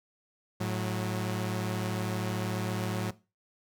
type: tone pair together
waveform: sawtooth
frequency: 108.37 / 183 Hz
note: A2 / F#3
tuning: -26 / -19 cents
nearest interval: major sixth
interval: 907 cents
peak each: -28 / -29 dBFS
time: 0.6-3.11 s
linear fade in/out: 10 ms
effects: noise-tail reverb RT60 0.3 s tail -19 dB re dry